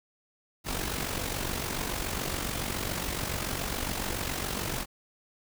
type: noise with amplitude modulation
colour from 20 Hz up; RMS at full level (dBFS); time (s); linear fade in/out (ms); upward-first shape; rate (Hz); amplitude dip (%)
pink; -30; 0.64-4.86; 50; sine; 47.1; 60
effects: none